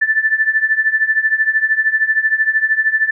sine tone with tremolo, 1760 Hz, A6, in tune, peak -8 dBFS, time 0.01-3.11 s, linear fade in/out 10 ms, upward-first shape triangle, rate 13 Hz, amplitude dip 90%, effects none

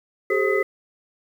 sine tone cluster, 387.6 / 426.4 / 532 / 1261 / 2015 Hz, G4 / G#4 / C5 / D#6 / B6, -20 / +46 / +29 / +23 / +34 cents, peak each -22 / -23 / -26 / -30 / -25 dBFS, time 0.3-0.63 s, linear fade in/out 5 ms, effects 8-bit

